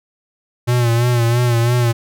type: tone with vibrato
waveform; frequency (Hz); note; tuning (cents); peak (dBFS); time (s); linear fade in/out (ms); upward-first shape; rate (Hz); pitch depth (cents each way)
square; 119.5; A#2; +43; -13; 0.67-1.93; 20; sine; 3; 55
effects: none